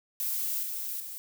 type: noise with level steps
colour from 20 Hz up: violet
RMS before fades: -31 / -35 / -40 dBFS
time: 0.2-1.18 s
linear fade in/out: 0 ms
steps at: 0.63 / 1 s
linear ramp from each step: 2 ms
effects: none